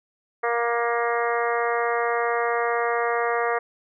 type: harmonic tone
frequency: 235.5 Hz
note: A#3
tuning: 18 cents sharp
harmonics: 2 / 3 / 4 / 5 / 6 / 7 / 8 / 9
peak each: -25 / -27 / -32 / -28 / -33 / -34 / -31 / -36 dBFS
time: 0.43-3.59 s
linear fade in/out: 10 ms
effects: none